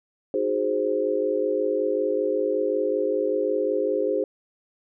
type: chord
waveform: sine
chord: Ab dominant seventh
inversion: second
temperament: equal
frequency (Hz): 311.1 / 370 / 415.3 / 523.3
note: Eb4 / Gb4 / Ab4 / C5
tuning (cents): 0 / 0 / 0 / 0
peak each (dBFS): -30 / -29 / -25 / -25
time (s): 0.34-4.24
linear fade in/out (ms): 2
effects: none